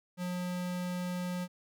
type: tone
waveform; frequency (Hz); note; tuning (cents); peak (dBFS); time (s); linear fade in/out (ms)
square; 179.4; F3; +47; -34; 0.17-1.48; 50
effects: none